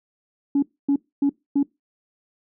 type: tone bursts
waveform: sine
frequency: 281.4 Hz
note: C#4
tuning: 26 cents sharp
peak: -14 dBFS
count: 4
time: 0.55-1.63 s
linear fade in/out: 5 ms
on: 75 ms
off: 260 ms
effects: noise-tail reverb RT60 0.2 s tail -22 dB re dry + tanh soft clip ceiling -13 dBFS